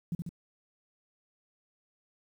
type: tone with echo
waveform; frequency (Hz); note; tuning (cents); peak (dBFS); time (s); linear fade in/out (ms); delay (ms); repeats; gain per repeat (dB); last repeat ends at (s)
sine; 170.3; F3; -43; -29; 0.12-0.15; 2; 71; 2; -3; 0.292
effects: 10-bit